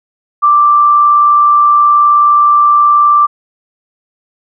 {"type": "tone with amplitude modulation", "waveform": "sine", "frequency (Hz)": 1176, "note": "D6", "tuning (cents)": 2, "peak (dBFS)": -3, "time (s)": [0.42, 3.27], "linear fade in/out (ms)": 20, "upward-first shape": "sine", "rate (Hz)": 119, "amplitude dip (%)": 25, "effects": []}